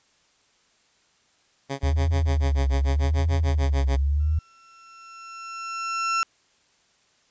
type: tone with tremolo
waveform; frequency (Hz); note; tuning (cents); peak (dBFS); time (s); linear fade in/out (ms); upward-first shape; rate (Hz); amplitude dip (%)
10% pulse; 137.7; C#3; -11; -18; 1.69-3.97; 20; sine; 6.8; 100
type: tone with vibrato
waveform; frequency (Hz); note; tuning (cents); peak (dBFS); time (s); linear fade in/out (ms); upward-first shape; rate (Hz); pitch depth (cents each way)
sine; 74.3; D2; +21; -19; 1.83-4.39; 5; triangle; 0.84; 190
type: tone with exponential growth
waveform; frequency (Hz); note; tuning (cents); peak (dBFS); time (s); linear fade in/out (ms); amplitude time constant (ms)
35% pulse; 1350; E6; +41; -18; 4.2-6.23; 0; 440
effects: white hiss -63 dBFS RMS until 7.3 s + resampled to 16000 Hz